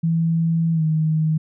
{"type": "tone with pitch glide", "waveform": "sine", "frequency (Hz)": [164.81, 157], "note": ["E3", "D#3"], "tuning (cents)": [0, 16], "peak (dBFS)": -16, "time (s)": [0.03, 1.38], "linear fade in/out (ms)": 10, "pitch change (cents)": -84, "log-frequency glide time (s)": [0.73, 0.83], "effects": []}